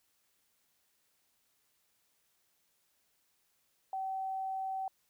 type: tone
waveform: sine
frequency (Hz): 766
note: G5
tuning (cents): -40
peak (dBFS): -34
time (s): 3.93-4.88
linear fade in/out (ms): 2
effects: white hiss -75 dBFS RMS until 5.09 s